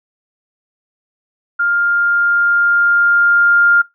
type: tone with level ramp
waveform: sine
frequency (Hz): 1403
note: F6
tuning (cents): +8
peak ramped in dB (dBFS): -12 to -7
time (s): 1.59-3.82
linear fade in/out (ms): 10
effects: noise-tail reverb RT60 0.2 s tail -23 dB re dry